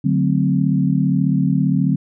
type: chord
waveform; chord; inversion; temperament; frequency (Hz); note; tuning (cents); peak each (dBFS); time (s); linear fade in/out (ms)
sine; D dominant seventh; none; equal; 146.83 / 185 / 220 / 261.6; D3 / F#3 / A3 / C4; 0 / 0 / 0 / 0; -18 / -18 / -24 / -20; 0.04-1.96; 10
effects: none